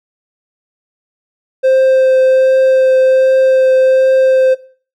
triangle tone with vibrato, 523.3 Hz, C5, in tune, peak -5 dBFS, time 1.63-4.55 s, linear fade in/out 20 ms, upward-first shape triangle, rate 1.3 Hz, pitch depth 10 cents each way, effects noise-tail reverb RT60 0.4 s tail -17 dB re dry

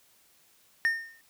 triangle tone with exponential decay, 1825 Hz, A#6, 37 cents flat, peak -18 dBFS, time 0.85-1.21 s, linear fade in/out 0 ms, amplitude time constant 78 ms, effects white hiss -63 dBFS RMS until 1.29 s

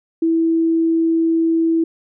sine tone, 328.1 Hz, E4, 8 cents flat, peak -13 dBFS, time 0.22-1.84 s, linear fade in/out 5 ms, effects none

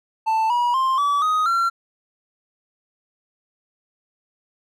triangle tone with pitch steps, 885 / 965.1 / 1052.4 / 1147.7 / 1251.6 / 1364.9 Hz, A5 / B5 / C6 / D6 / D#6 / F6, +10 / -40 / +10 / -40 / +10 / -40 cents, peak -15 dBFS, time 0.26-1.7 s, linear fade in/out 20 ms, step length 240 ms, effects none

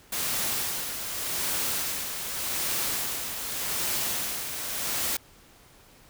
white noise with tremolo, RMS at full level -28 dBFS, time 0.12-5.17 s, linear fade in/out 5 ms, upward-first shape sine, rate 0.85 Hz, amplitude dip 50%, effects pink hiss -55 dBFS RMS until 6.09 s

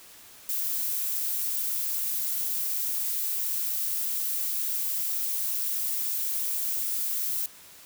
violet noise, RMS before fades -29 dBFS, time 0.49-7.46 s, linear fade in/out 2 ms, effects white hiss -50 dBFS RMS until 7.85 s

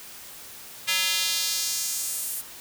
square tone with high-pass filter sweep, 186.6 Hz, F#3, 15 cents sharp, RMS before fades -27 dBFS, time 0.87-2.42 s, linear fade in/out 20 ms, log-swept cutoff 2500 to 11000 Hz, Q 1.4, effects white hiss -43 dBFS RMS until 2.6 s

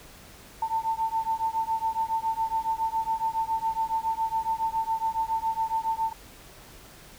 sine beating tone pair, 892 / 899.2 Hz, A5 / A5, +23 / +37 cents, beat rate 7.2 Hz, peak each -28 dBFS, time 0.62-6.13 s, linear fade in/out 5 ms, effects added 50 Hz sine -57 dBFS peak until 7.18 s + pink hiss -49 dBFS RMS until 7.18 s

